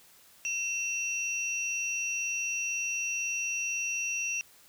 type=tone pair together; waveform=sine; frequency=2700 / 5778 Hz; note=E7 / F#8; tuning=+41 / -42 cents; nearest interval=octave + minor second; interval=1317 cents; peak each=-31 / -34 dBFS; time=0.45-4.41 s; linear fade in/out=0 ms; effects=white hiss -58 dBFS RMS until 4.68 s